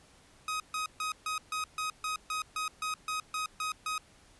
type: tone bursts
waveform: sawtooth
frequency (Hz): 1259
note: D#6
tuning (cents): +20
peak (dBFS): -28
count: 14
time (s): 0.48-3.98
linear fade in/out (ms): 2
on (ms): 120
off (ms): 140
effects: pink hiss -60 dBFS RMS until 4.39 s + resampled to 24000 Hz